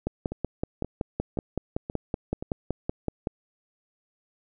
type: two click trains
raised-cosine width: 2 ms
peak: -13 / -19 dBFS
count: 18 / 5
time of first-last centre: 0.07-3.272 / 0.32-2.425 s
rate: 5.31 / 1.9 Hz
effects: none